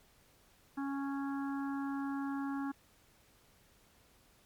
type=harmonic tone; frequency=276.8 Hz; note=C#4; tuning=2 cents flat; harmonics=1 / 3 / 4 / 5 / 6; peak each=-35 / -45 / -47 / -49 / -51 dBFS; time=0.77-2.72 s; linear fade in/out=10 ms; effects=pink hiss -66 dBFS RMS until 4.45 s + MP3 96 kbps